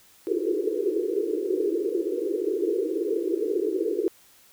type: band-pass noise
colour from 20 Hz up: pink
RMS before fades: -26 dBFS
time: 0.27-4.08 s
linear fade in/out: 0 ms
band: 320 to 470 Hz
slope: 96 dB/octave
effects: white hiss -56 dBFS RMS until 4.52 s